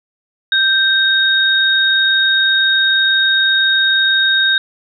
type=tone pair together; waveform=sine; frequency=1568 / 3733 Hz; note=G6 / A#7; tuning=0 / +2 cents; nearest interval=octave + minor third; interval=1502 cents; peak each=-13 dBFS; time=0.52-4.58 s; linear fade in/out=2 ms; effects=none